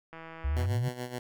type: click train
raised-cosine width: 0.5 ms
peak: -30 dBFS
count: 87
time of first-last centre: 0.13-0.658 s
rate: 163 Hz
type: exponential sweep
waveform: sine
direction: up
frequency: 64.3 to 135.8 Hz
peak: -26 dBFS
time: 0.44-0.89 s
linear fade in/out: 10 ms
type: tone with tremolo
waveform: 10% pulse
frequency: 124 Hz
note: B2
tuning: 7 cents sharp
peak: -25 dBFS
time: 0.56-1.19 s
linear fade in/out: 5 ms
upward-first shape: sine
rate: 7 Hz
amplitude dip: 70%
effects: none